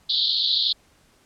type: band-pass noise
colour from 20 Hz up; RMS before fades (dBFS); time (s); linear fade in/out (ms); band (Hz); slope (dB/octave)
pink; -22; 0.09-0.73; 10; 3400 to 4500; 96
effects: pink hiss -59 dBFS RMS until 1.25 s + low-pass 11000 Hz 12 dB/octave